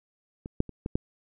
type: clicks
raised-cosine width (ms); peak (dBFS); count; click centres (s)
3; -24 / -10 / -27 / -18 / -12; 5; 0.459 / 0.604 / 0.693 / 0.861 / 0.955
effects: none